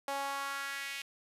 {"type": "tone with high-pass filter sweep", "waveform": "sawtooth", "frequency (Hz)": 277.2, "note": "C#4", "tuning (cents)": 0, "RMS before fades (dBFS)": -38, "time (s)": [0.08, 1.02], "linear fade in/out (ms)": 2, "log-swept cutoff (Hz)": [690, 2500], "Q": 2.4, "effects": ["resampled to 32000 Hz"]}